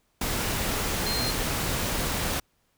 sine tone in noise, 4186 Hz, C8, in tune, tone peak -29 dBFS, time 1.06-1.31 s, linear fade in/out 5 ms, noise pink, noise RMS -28 dBFS, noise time 0.21-2.4 s, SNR -4 dB, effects pink hiss -70 dBFS RMS until 2.77 s

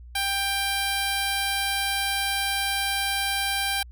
5% pulse tone with notch filter, 790 Hz, G5, 13 cents sharp, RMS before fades -26 dBFS, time 0.15-3.83 s, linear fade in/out 5 ms, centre 6800 Hz, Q 1, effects added 60 Hz sine -41 dBFS peak until 3.91 s

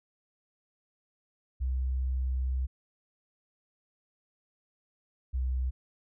sine tone pair in turn, 64.4 / 63.77 Hz, C2 / C2, -27 / -44 cents, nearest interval unison, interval 17 cents, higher first, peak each -27 dBFS, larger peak neither, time 1.6-2.67 / 5.33-5.71 s, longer first, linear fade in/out 20 ms, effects none

